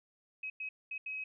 sine tone bursts at uneven times, 2546 Hz, D#7, 39 cents sharp, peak -37 dBFS, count 4, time 0.43-0.5 / 0.6-0.69 / 0.91-0.98 / 1.06-1.24 s, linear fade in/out 5 ms, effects none

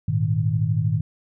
sine chord, Ab suspended second, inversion none, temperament equal, 103.83 / 116.54 / 155.56 Hz, Ab2 / Bb2 / Eb3, 0 / 0 / 0 cents, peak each -23 dBFS, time 0.08-1.01 s, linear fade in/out 5 ms, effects none

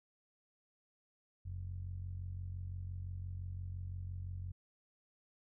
15% pulse tone with low-pass filter, 45.83 Hz, F#1, 16 cents flat, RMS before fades -43 dBFS, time 1.45-4.52 s, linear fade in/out 10 ms, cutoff 92 Hz, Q 3.3, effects none

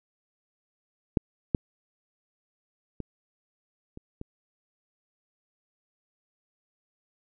clicks, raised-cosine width 3 ms, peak -8 / -9 / -21 / -28 / -24 dBFS, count 5, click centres 1.172 / 1.548 / 3.003 / 3.974 / 4.214 s, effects none

